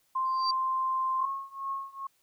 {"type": "tone", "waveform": "sine", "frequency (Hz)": 1046.5, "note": "C6", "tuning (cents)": 0, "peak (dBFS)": -26, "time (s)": [0.15, 1.26], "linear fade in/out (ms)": 10}
{"type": "tone with exponential growth", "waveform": "sine", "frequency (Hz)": 4680, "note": "D8", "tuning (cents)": -7, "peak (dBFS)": -25, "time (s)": [0.25, 0.51], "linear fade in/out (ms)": 5, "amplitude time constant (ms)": 56}
{"type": "tone with tremolo", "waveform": "sine", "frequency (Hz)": 1089, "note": "C#6", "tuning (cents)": -31, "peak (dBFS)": -29, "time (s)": [1.19, 2.07], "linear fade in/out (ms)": 5, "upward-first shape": "triangle", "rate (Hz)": 2.4, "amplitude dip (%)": 95}
{"effects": ["white hiss -70 dBFS RMS until 2.22 s"]}